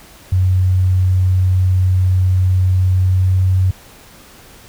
sine tone with pitch glide, 92.5 to 93.3 Hz, F#2 to F#2, 0 to +15 cents, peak -10 dBFS, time 0.32-3.71 s, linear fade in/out 5 ms, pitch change +15 cents, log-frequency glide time 2.89-3.48 s, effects pink hiss -42 dBFS RMS until 4.68 s

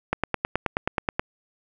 click train, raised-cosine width 0.5 ms, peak -7 dBFS, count 11, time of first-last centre 0.13-1.195 s, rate 9.39 Hz, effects none

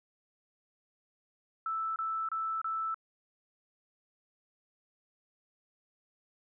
sine tone bursts, 1318.5 Hz, E6, in tune, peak -31 dBFS, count 4, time 1.66-2.944 s, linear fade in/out 2 ms, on 300 ms, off 28 ms, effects none

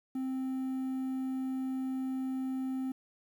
triangle tone with quantisation, 262 Hz, C4, 2 cents sharp, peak -30 dBFS, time 0.15-2.92 s, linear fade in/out 5 ms, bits 10, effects none

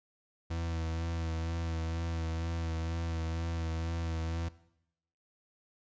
40% pulse tone with vibrato, 82.41 Hz, E2, in tune, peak -32 dBFS, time 0.5-4.49 s, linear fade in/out 10 ms, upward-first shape sine, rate 2.1 Hz, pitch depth 25 cents each way, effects noise-tail reverb RT60 0.8 s tail -18 dB re dry + resampled to 16000 Hz

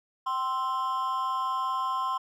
triangle tone with amplitude modulation, 1046.5 Hz, C6, in tune, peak -21 dBFS, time 0.26-2.18 s, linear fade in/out 10 ms, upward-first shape sine, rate 275 Hz, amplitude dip 80%, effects none

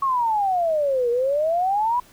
sine exponential two-way sweep, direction down then up, 1114 to 467.9 to 1001 Hz, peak -18 dBFS, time 0.02-2 s, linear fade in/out 5 ms, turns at 1.1 s, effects pink hiss -51 dBFS RMS until 2.12 s

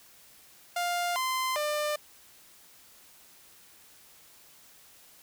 sawtooth tone with pitch steps, 702 / 1036 / 598 Hz, F5 / C6 / D5, +9 / -17 / +31 cents, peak -24 dBFS, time 0.76-1.96 s, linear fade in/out 5 ms, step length 400 ms, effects white hiss -56 dBFS RMS until 5.22 s

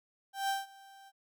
35% pulse tone with ADSR envelope, 784 Hz, G5, in tune, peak -27 dBFS, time 0.33-1.12 s, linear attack 160 ms, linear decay 170 ms, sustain -24 dB, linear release 43 ms, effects none

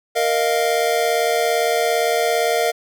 square chord, Bb suspended fourth, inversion none, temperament just, 466.2 / 621.6 / 699.2 Hz, Bb4 / Eb5 / F5, 0 / -2 / +2 cents, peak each -21 / -23 / -21 dBFS, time 0.15-2.72 s, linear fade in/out 20 ms, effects none

